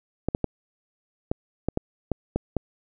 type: clicks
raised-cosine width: 2 ms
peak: -10 dBFS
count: 9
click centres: 0.286 / 0.349 / 0.443 / 1.315 / 1.686 / 1.774 / 2.117 / 2.36 / 2.567 s
effects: none